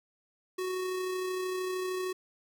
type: tone with amplitude modulation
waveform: square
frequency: 370 Hz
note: F#4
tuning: in tune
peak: -31 dBFS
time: 0.58-2.13 s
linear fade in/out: 10 ms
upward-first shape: sine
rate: 33.1 Hz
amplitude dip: 25%
effects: 12-bit